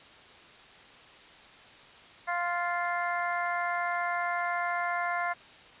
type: harmonic tone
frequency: 349.2 Hz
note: F4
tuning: in tune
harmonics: 2 / 3 / 4 / 5 / 6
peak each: -32 / -34 / -35 / -36 / -37 dBFS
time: 2.27-5.34 s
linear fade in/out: 20 ms
effects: white hiss -52 dBFS RMS until 5.8 s + resampled to 8000 Hz